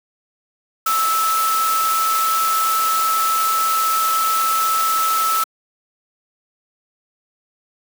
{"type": "tone in noise", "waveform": "sine", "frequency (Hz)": 1309, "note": "E6", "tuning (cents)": -13, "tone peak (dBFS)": -16, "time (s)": [0.86, 5.44], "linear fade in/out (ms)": 5, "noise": "white", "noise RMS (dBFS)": -24, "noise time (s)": [0.86, 5.44], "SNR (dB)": 5, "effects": ["high-pass 400 Hz 12 dB/octave"]}